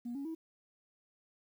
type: tone with pitch steps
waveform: sine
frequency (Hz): 239.6 / 278.4 / 323.5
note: A#3 / C#4 / E4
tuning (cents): +48 / +8 / -32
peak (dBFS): -36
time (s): 0.05-0.35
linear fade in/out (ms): 10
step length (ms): 100
effects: tanh soft clip ceiling -34 dBFS + 11-bit